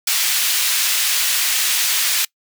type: high-pass noise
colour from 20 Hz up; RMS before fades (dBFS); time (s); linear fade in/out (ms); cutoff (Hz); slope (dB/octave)
pink; -18; 0.07-2.25; 5; 2500; 12
effects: noise-tail reverb RT60 0.1 s tail -24 dB re dry